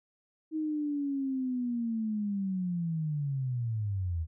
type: linear sweep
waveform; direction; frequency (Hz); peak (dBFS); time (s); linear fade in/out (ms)
sine; down; 316.8 to 77.78; -29; 0.51-4.27; 50
effects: none